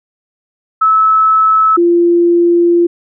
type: tone pair in turn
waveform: sine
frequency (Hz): 1301 / 344.6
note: E6 / F4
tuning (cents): -23 / -23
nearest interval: octave + major seventh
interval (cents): 2300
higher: first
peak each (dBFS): -6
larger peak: neither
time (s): 0.81-1.77 / 1.77-2.87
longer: second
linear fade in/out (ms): 10
effects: none

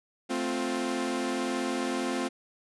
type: chord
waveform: sawtooth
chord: F major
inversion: first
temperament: equal with one note detuned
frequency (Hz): 220 / 261.6 / 351.3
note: A3 / C4 / F4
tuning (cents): 0 / 0 / +10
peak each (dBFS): -32 / -27 / -29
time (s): 0.29-2.29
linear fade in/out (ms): 20
effects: resampled to 24000 Hz

